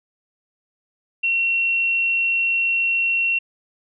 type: tone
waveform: sine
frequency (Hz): 2727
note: F7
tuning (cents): -42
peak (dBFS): -17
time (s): 1.23-3.39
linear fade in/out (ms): 10
effects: none